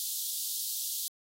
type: high-pass noise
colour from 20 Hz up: white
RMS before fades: -34 dBFS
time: 0-1.08 s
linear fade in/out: 0 ms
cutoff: 3400 Hz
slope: 48 dB/octave
effects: AAC 48 kbps